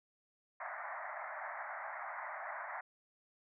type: band-pass noise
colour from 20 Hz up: pink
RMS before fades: -44 dBFS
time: 0.6-2.81 s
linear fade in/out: 5 ms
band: 610 to 2100 Hz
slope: 96 dB/octave
effects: none